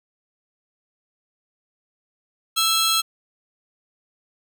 sawtooth tone cluster, 1321 / 3278 / 4119 Hz, E6 / G#7 / C8, +3 / -23 / -28 cents, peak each -19 dBFS, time 2.56-3.02 s, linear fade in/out 20 ms, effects none

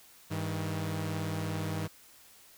sawtooth tone pair together, 100 / 158.97 Hz, G2 / D#3, +35 / +38 cents, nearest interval minor sixth, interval 803 cents, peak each -31 / -31 dBFS, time 0.3-1.88 s, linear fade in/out 20 ms, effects white hiss -57 dBFS RMS until 2.57 s

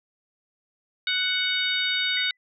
harmonic tone, 742 Hz, F#5, 5 cents sharp, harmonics 2 / 3 / 4 / 5 / 6, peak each -29 / -29 / -31 / -26 / -36 dBFS, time 1.07-2.31 s, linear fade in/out 2 ms
sine tone with exponential decay, 1997 Hz, B6, 19 cents sharp, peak -29 dBFS, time 2.17-2.37 s, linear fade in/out 1 ms, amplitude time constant 42 ms
effects none

